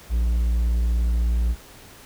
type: tone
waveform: triangle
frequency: 58.27 Hz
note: A#1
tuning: in tune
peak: -16 dBFS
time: 0.09-1.56 s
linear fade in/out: 50 ms
effects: pink hiss -46 dBFS RMS until 2.05 s